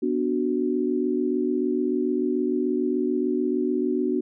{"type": "chord", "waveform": "sine", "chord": "B minor", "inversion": "none", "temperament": "equal", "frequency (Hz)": [246.9, 293.7, 370], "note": ["B3", "D4", "F#4"], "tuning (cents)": [0, 0, 0], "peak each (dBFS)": [-26, -26, -25], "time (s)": [0.02, 4.21], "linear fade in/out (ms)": 10, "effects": []}